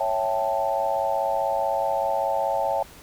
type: chord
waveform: sine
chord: A dominant seventh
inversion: first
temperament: equal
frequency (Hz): 554.4 / 659.3 / 784 / 880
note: C#5 / E5 / G5 / A5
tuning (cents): 0 / 0 / 0 / 0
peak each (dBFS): -27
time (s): 0-2.83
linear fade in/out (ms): 5
effects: pink hiss -47 dBFS RMS until 3.02 s